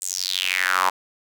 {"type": "tone with high-pass filter sweep", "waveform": "square", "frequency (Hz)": 46.25, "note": "F#1", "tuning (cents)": 0, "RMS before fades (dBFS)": -23, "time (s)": [0.01, 0.9], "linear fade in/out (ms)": 10, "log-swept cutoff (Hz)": [8200, 920], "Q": 4.8, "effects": []}